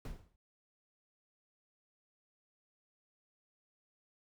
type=noise with exponential decay; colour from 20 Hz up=brown; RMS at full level=-37 dBFS; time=0.05-0.36 s; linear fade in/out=2 ms; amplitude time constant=66 ms; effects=none